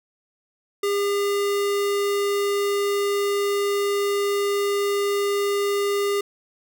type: tone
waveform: square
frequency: 403.8 Hz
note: G#4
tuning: 49 cents flat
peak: -21 dBFS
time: 0.83-6.21 s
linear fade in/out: 5 ms
effects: none